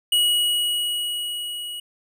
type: tone with level ramp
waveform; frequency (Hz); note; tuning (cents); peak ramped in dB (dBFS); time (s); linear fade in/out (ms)
square; 2911; F#7; -29; -16 to -31; 0.12-1.8; 5
effects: none